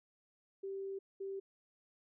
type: tone bursts at uneven times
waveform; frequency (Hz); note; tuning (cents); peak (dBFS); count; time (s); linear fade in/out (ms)
sine; 389.8; G4; -10; -39; 2; 0.63-0.99 / 1.2-1.4; 10
effects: none

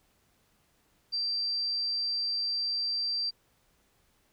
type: tone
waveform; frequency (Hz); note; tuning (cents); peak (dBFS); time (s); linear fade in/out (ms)
sine; 4699; D8; 0; -28; 1.12-3.31; 20
effects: pink hiss -69 dBFS RMS until 4.32 s

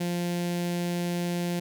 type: tone with notch filter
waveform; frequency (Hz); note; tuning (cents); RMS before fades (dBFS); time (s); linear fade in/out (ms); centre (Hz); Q
sawtooth; 174.61; F3; 0; -29; 0-1.6; 10; 1200; 1.3
effects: none

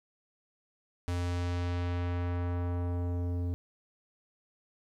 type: tone with low-pass filter sweep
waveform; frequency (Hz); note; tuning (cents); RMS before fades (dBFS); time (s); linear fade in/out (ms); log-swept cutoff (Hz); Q
square; 88; F2; +14; -32; 1.08-3.54; 0; 10000 to 370; 0.78
effects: 11-bit

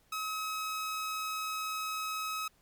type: tone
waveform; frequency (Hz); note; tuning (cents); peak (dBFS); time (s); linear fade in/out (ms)
sawtooth; 1278; D#6; +46; -30; 0.12-2.48; 5
effects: pink hiss -68 dBFS RMS until 2.61 s + MP3 96 kbps

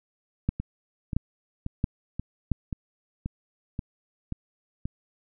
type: two click trains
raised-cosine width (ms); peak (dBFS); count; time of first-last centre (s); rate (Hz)
5; -18 / -11; 9 / 4; 0.6-4.855 / 0.49-2.517; 1.88 / 1.48
effects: none

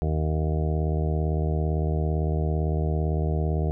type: harmonic tone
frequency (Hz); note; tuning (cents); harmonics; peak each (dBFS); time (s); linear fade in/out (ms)
77.78; D#2; 0; 1 / 2 / 3 / 4 / 5 / 6 / 8 / 9 / 10; -24 / -27 / -41 / -37 / -34 / -36 / -38 / -38 / -48; 0.02-3.71; 0
effects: none

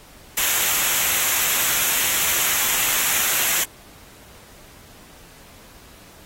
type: noise with comb filter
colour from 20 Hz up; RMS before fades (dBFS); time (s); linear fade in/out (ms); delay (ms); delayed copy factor
white; -20; 0.37-3.64; 5; 0.21; -0.55
effects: pink hiss -47 dBFS RMS until 6.25 s + AAC 48 kbps

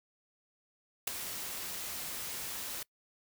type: noise with ADSR envelope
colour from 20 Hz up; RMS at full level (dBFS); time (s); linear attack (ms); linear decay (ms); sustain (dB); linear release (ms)
white; -28; 1.07-2.83; 7; 4; -12; 4
effects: noise-tail reverb RT60 0.1 s tail -24 dB re dry

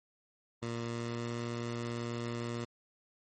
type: tone with pitch glide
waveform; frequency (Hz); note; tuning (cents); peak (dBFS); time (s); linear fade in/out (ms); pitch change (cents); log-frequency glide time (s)
15% pulse; 117.1 to 118.26; A#2 to A#2; +8 to +25; -29; 0.62-2.65; 10; +17; 0.83-1.27
effects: MP3 32 kbps

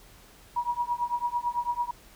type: tone with tremolo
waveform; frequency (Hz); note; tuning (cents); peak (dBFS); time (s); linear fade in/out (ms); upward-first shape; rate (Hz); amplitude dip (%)
sine; 961; B5; -48; -22; 0.56-1.91; 5; triangle; 9; 100
effects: added 41 Hz sine -56 dBFS peak until 2.15 s + pink hiss -54 dBFS RMS until 2.15 s

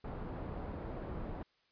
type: low-pass noise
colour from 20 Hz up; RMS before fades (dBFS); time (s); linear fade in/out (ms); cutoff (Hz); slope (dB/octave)
pink; -42; 0.04-1.43; 5; 870; 12
effects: white hiss -73 dBFS RMS until 1.71 s + resampled to 11025 Hz

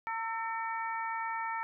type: harmonic tone with a mistuned harmonic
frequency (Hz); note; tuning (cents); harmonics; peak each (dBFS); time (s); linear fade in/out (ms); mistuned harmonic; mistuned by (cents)
453.7; A#4; -47; 2 / 3 / 4 / 5; -35 / -39 / -41 / -43; 0.07-1.63; 0; 3; -41
effects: none

